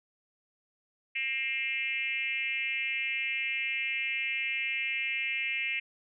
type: tone with frequency modulation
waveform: sine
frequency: 2382 Hz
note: D7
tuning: 24 cents sharp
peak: -29 dBFS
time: 1.15-5.8 s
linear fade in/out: 10 ms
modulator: 258 Hz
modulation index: 1.5
effects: none